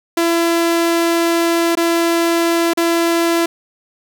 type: tone with dropouts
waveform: sawtooth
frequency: 336.6 Hz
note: E4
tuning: 36 cents sharp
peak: -9 dBFS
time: 0.17-3.46 s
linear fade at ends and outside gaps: 5 ms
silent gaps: 1.753-1.771 / 2.735-2.773 s
effects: 8-bit